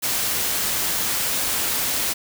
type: noise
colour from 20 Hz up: white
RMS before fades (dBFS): -23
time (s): 0.02-2.14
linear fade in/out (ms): 20
effects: none